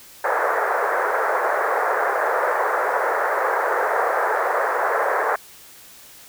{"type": "band-pass noise", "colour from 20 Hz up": "pink", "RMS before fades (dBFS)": -21, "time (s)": [0.24, 5.36], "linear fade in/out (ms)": 5, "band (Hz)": [440, 1800], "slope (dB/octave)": 48, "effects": ["white hiss -45 dBFS RMS until 6.28 s"]}